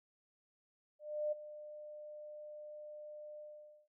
sine tone with ADSR envelope, 601 Hz, D5, 40 cents sharp, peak -32 dBFS, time 0.99-3.88 s, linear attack 330 ms, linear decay 14 ms, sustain -15 dB, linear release 500 ms, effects none

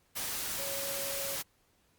sine tone in noise, 554.4 Hz, C#5, in tune, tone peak -40 dBFS, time 0.58-1.37 s, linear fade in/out 20 ms, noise white, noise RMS -36 dBFS, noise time 0.15-1.43 s, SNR -7 dB, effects pink hiss -70 dBFS RMS until 1.98 s + Opus 48 kbps

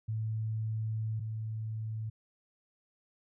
sine tone pair in turn, 110 / 110 Hz, A2 / A2, 0 / 0 cents, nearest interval unison, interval 0 cents, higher neither, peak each -31 / -34 dBFS, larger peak first, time 0.08-1.2 / 1.2-2.1 s, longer first, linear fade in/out 10 ms, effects none

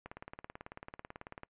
click train, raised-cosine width 0.5 ms, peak -29 dBFS, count 26, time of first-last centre 0.06-1.434 s, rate 18.2 Hz, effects noise-tail reverb RT60 0.1 s tail -24 dB re dry + resampled to 8000 Hz

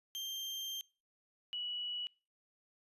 35% pulse / sine tone pair in turn, 3164 / 2937 Hz, G7 / F#7, +15 / -13 cents, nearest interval minor second, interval 128 cents, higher first, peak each -37 / -37 dBFS, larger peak neither, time 0.15-0.81 / 1.53-2.07 s, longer first, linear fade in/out 0 ms, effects noise-tail reverb RT60 0.4 s tail -26 dB re dry + resampled to 32000 Hz

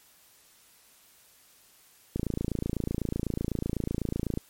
click train, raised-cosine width 3 ms, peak -16 dBFS, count 63, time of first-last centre 2.16-4.374 s, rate 28 Hz, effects white hiss -59 dBFS RMS until 4.49 s + MP3 64 kbps

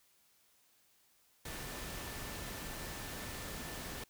sine tone in noise, 1772 Hz, A6, 12 cents sharp, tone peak -55 dBFS, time 1.45-4.04 s, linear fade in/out 5 ms, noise pink, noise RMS -44 dBFS, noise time 1.45-4.04 s, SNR -14 dB, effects white hiss -70 dBFS RMS until 4.09 s

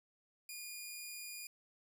10% pulse tone, 2434 Hz, D#7, 39 cents flat, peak -36 dBFS, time 0.49-1.47 s, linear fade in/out 2 ms, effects none

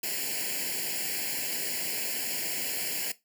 white noise with comb filter, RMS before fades -32 dBFS, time 0.03-3.12 s, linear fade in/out 5 ms, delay 0.41 ms, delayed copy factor +1, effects noise-tail reverb RT60 0.2 s tail -17 dB re dry + high-pass 200 Hz 12 dB/octave

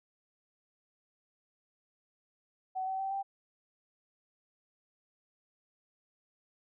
sine tone with pitch steps, 753 / 763.5 / 774.2 / 785 Hz, F#5 / G5 / G5 / G5, +30 / -46 / -22 / +2 cents, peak -32 dBFS, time 2.75-3.23 s, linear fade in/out 20 ms, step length 120 ms, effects none

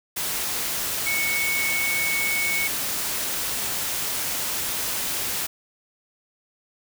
sine tone in noise, 2216 Hz, C#7, 1 cent flat, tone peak -23 dBFS, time 1.06-2.68 s, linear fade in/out 10 ms, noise white, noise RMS -27 dBFS, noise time 0.16-5.47 s, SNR +1 dB, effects none

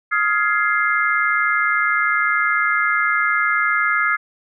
sine chord, F minor seventh, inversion third, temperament just, 1257.2 / 1396.9 / 1676.3 / 2095 Hz, Eb6 / F6 / Ab6 / C7, +18 / 0 / +16 / +2 cents, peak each -21 dBFS, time 0.11-4.17 s, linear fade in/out 20 ms, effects none

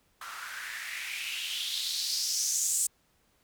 blue noise with band-pass filter sweep, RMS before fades -33 dBFS, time 0.21-2.87 s, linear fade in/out 5 ms, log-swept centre 1200 to 8100 Hz, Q 4.2, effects pink hiss -69 dBFS RMS until 3.43 s

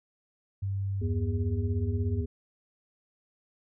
sine tone, 98.1 Hz, G2, 2 cents sharp, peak -28 dBFS, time 0.62-2.22 s, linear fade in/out 10 ms
harmonic tone, 81.4 Hz, E2, 21 cents flat, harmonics 1 / 3 / 5, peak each -31 / -36 / -38 dBFS, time 1.01-2.26 s, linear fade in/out 10 ms
effects none

